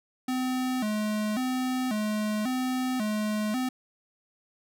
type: tone with vibrato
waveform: square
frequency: 233.1 Hz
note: A#3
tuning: in tune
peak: -27 dBFS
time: 0.28-3.69 s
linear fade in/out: 5 ms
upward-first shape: square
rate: 0.92 Hz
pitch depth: 160 cents each way
effects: none